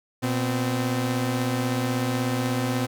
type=tone pair together; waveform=sawtooth; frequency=120.8 / 257.9 Hz; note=B2 / C4; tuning=-38 / -25 cents; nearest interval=octave + minor second; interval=1313 cents; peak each=-22 dBFS; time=0.22-2.87 s; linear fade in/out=20 ms; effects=none